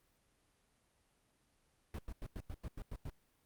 brown noise bursts, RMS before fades -43 dBFS, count 9, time 1.94-3.099 s, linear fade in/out 2 ms, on 47 ms, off 92 ms, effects pink hiss -75 dBFS RMS until 3.45 s + Opus 32 kbps

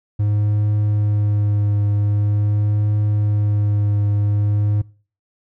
triangle tone with vibrato, 103.83 Hz, G#2, in tune, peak -13 dBFS, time 0.19-4.82 s, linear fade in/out 10 ms, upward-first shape triangle, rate 0.45 Hz, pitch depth 19 cents each way, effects noise-tail reverb RT60 0.4 s tail -22 dB re dry

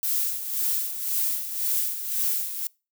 violet noise with tremolo, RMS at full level -24 dBFS, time 0.03-2.67 s, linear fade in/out 0 ms, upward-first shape sine, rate 1.9 Hz, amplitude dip 65%, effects noise-tail reverb RT60 0.3 s tail -25 dB re dry

